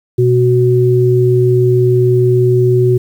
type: tone pair together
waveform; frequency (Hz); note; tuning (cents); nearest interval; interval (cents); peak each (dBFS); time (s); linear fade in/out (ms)
sine; 123.47 / 370; B2 / F#4; 0 / 0; octave + perfect fifth; 1900; -10; 0.18-2.98; 10
effects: 7-bit